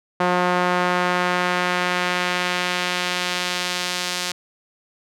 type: tone with band-pass filter sweep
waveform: sawtooth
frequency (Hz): 179.2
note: F3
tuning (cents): +45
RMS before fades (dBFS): -22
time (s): 0.2-4.32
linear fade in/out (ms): 5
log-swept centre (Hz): 1000 to 5000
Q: 0.88
effects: none